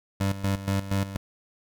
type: tone with tremolo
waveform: 25% pulse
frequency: 98 Hz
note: G2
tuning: in tune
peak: -19 dBFS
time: 0.2-1.17 s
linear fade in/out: 10 ms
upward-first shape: square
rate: 4.2 Hz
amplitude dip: 75%
effects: none